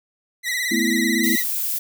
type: tone with vibrato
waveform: sawtooth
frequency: 1967 Hz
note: B6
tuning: 7 cents flat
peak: -18 dBFS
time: 0.43-1.44 s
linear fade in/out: 50 ms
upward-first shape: sine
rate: 18 Hz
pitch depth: 68 cents each way
type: chord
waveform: sine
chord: A suspended second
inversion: none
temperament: equal with one note detuned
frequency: 218.7 / 246.9 / 329.6 Hz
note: A3 / B3 / E4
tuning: -10 / 0 / 0 cents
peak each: -23 dBFS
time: 0.71-1.36 s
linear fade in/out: 10 ms
type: noise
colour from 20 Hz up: violet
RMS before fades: -24 dBFS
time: 1.23-1.79 s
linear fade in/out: 10 ms
effects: none